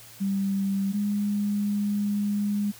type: tone pair in turn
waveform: sine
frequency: 196 / 204.9 Hz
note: G3 / G#3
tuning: 0 / -23 cents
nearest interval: minor second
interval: 77 cents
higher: second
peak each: -23 dBFS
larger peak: neither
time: 0.2-0.93 / 0.93-2.72 s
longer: second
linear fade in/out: 20 ms
effects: added 115 Hz sine -55 dBFS peak until 2.79 s + white hiss -48 dBFS RMS until 2.79 s